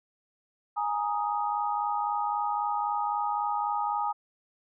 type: chord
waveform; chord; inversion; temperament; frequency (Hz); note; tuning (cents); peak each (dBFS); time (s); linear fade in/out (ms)
sine; Ab suspended second; none; just; 830.6 / 934.4 / 1245.9; Ab5 / Bb5 / Eb6; 0 / +4 / +2; -29 / -32 / -32; 0.76-4.13; 20
effects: none